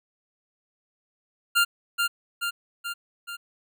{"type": "tone with echo", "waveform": "25% pulse", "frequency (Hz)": 1396.9, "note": "F6", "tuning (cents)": 0, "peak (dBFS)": -14, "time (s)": [1.55, 1.65], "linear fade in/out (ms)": 20, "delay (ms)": 430, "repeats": 4, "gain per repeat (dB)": -4, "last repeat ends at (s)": 3.37, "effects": []}